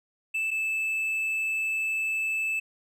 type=tone pair in turn; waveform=triangle; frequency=2637 / 2626 Hz; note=E7 / E7; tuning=0 / -7 cents; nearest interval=unison; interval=7 cents; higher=first; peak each=-24 dBFS; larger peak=neither; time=0.34-0.51 / 0.51-2.6 s; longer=second; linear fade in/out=10 ms; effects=none